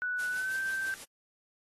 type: tone with pitch glide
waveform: sine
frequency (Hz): 1480 to 1559.9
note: F#6 to G6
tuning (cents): 0 to -9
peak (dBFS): -30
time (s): 0.02-0.94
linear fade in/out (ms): 0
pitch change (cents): +91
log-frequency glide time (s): 0.29-0.57
type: noise with tremolo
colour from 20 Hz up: white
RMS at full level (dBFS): -44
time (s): 0.18-1.05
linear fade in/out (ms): 20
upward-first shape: sine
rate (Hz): 6.1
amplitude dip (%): 45
effects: AAC 32 kbps